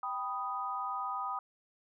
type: chord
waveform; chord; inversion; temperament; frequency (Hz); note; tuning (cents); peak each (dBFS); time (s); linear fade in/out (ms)
sine; G augmented; none; equal; 784 / 987.8 / 1244.5; G5 / B5 / D#6; 0 / 0 / 0; -40 / -39 / -36; 0.03-1.39; 2
effects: none